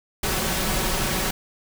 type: noise with comb filter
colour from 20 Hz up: pink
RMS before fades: -24 dBFS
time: 0.23-1.31 s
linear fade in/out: 5 ms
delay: 5.3 ms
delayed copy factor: +0.5
effects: none